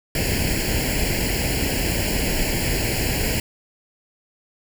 pink noise with comb filter, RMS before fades -22 dBFS, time 0.15-3.4 s, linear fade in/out 2 ms, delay 0.41 ms, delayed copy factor +0.9, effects none

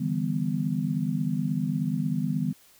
sine chord, E minor seventh, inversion third, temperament just, 148.33 / 164.81 / 197.78 / 247.2 Hz, D3 / E3 / G3 / B3, +18 / 0 / +16 / +2 cents, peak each -30 dBFS, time 0-2.53 s, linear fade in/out 10 ms, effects white hiss -57 dBFS RMS until 2.79 s

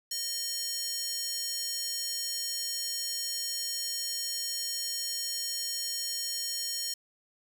square tone with high-pass filter, 616 Hz, D#5, 17 cents flat, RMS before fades -34 dBFS, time 0.11-6.94 s, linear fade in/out 5 ms, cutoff 5500 Hz, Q 1.9, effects none

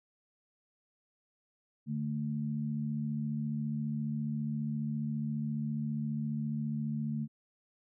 sine tone pair together, 146.83 / 221.5 Hz, D3 / A3, 0 / +12 cents, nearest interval perfect fifth, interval 712 cents, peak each -35 / -34 dBFS, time 1.86-7.28 s, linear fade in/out 50 ms, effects none

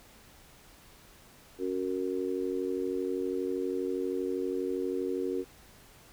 sine chord, F# major, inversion second, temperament just, 277.5 / 370 / 462.5 Hz, C#4 / F#4 / A#4, +2 / 0 / -14 cents, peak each -35 / -32 / -35 dBFS, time 1.58-5.45 s, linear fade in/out 50 ms, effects pink hiss -56 dBFS RMS until 6.12 s

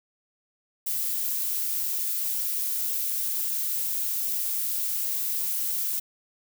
violet noise, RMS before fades -28 dBFS, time 0.86-6 s, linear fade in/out 10 ms, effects none

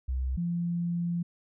sine tone pair in turn, 64.5 / 172.19 Hz, C2 / F3, -24 / -24 cents, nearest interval octave + perfect fourth, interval 1700 cents, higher second, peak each -27 dBFS, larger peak neither, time 0.08-0.37 / 0.37-1.23 s, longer second, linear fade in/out 10 ms, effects none

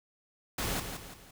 pink noise with echo, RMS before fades -33 dBFS, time 0.58-0.8 s, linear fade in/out 5 ms, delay 170 ms, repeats 3, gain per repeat -7 dB, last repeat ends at 1.31 s, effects none

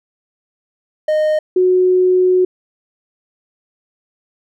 triangle / sine tone pair in turn, 616 / 367 Hz, D#5 / F#4, -17 / -14 cents, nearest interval major sixth, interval 897 cents, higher first, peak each -10 / -9 dBFS, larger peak second, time 1.08-1.39 / 1.56-2.45 s, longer second, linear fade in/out 5 ms, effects none

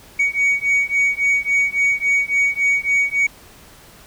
sine beating tone pair, 2244 / 2247.6 Hz, C#7 / C#7, +21 / +23 cents, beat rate 3.6 Hz, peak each -16 dBFS, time 0.19-3.27 s, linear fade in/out 10 ms, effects tanh soft clip ceiling -12 dBFS + pink hiss -45 dBFS RMS until 4.06 s

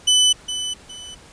sawtooth tone with echo, 3000 Hz, F#7, 23 cents sharp, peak -9 dBFS, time 0.07-0.33 s, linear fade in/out 10 ms, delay 410 ms, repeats 2, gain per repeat -11 dB, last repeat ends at 1.15 s, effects pink hiss -46 dBFS RMS until 1.32 s + resampled to 22050 Hz

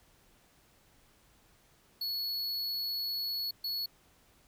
square tone bursts at uneven times, 4385 Hz, C#8, 20 cents flat, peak -33 dBFS, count 2, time 2.01-3.51 / 3.64-3.86 s, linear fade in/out 5 ms, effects pink hiss -65 dBFS RMS until 4.47 s

